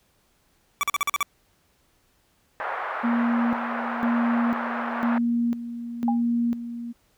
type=tone bursts; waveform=25% pulse; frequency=1151 Hz; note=D6; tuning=35 cents flat; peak=-17 dBFS; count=7; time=0.81-1.228 s; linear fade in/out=0 ms; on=22 ms; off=44 ms
type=band-pass noise; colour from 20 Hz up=white; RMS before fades=-30 dBFS; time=2.6-5.18 s; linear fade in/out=0 ms; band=570 to 1500 Hz; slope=24 dB/octave
type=tone with tremolo; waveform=sine; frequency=236.1 Hz; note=A#3; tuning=22 cents sharp; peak=-20 dBFS; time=3.03-6.93 s; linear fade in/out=20 ms; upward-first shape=square; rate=1 Hz; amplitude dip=70%
type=tone with exponential decay; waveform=sine; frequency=810 Hz; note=G#5; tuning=43 cents flat; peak=-20 dBFS; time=6.08-6.22 s; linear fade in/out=2 ms; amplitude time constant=30 ms
effects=pink hiss -65 dBFS RMS until 7.17 s